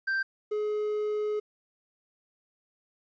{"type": "tone pair in turn", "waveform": "triangle", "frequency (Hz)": [1568, 422.3], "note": ["G6", "G#4"], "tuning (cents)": [0, 29], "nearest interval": "octave + major seventh", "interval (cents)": 2271, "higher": "first", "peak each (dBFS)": [-24, -25], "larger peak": "first", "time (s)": [[0.07, 0.23], [0.51, 1.4]], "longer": "second", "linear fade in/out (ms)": 10, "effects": ["resampled to 16000 Hz", "11-bit"]}